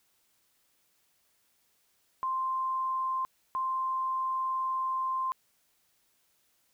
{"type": "tone pair in turn", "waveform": "sine", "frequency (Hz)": [1046.5, 1046.5], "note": ["C6", "C6"], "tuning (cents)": [0, 0], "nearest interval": "unison", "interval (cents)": 0, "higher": "neither", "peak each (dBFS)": -28, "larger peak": "neither", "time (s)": [[2.23, 3.25], [3.55, 5.32]], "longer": "second", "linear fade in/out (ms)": 0, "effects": ["white hiss -71 dBFS RMS until 6.73 s"]}